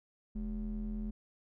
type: ring-modulated tone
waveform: triangle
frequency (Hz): 86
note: F2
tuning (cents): -26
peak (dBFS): -30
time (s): 0.35-1.11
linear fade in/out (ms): 10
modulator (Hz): 127
effects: none